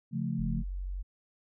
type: chord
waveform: sine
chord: Db augmented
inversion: none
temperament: equal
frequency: 138.59 / 174.61 / 220 Hz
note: Db3 / F3 / A3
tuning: 0 / 0 / 0 cents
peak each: -34 dBFS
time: 0.11-0.64 s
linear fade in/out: 50 ms
type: tone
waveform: sine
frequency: 46.25 Hz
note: F#1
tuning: in tune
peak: -33 dBFS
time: 0.38-1.03 s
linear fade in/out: 20 ms
effects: none